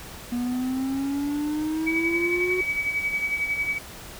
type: exponential sweep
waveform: triangle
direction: up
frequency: 240.2 to 370 Hz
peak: -22 dBFS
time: 0.32-2.61 s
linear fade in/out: 5 ms
type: tone with tremolo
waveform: sine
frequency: 2277 Hz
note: C#7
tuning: 46 cents sharp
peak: -21 dBFS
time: 1.86-3.79 s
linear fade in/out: 20 ms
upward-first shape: sine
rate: 11 Hz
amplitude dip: 60%
effects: pink hiss -41 dBFS RMS until 4.19 s